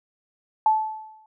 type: tone with exponential decay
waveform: sine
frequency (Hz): 870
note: A5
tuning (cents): -20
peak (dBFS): -13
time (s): 0.66-1.26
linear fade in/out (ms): 2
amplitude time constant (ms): 130
effects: none